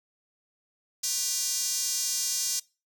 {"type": "tone with high-pass filter", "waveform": "square", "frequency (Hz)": 217.4, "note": "A3", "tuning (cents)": -21, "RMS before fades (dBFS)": -29, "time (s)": [1.03, 2.6], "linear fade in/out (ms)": 10, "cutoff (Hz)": 6000, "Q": 2.5, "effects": ["noise-tail reverb RT60 0.3 s tail -23 dB re dry"]}